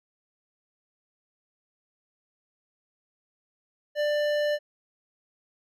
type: tone with hard clipping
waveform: triangle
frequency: 592 Hz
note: D5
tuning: 14 cents sharp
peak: -25 dBFS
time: 3.95-4.59 s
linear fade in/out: 50 ms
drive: 17 dB
effects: none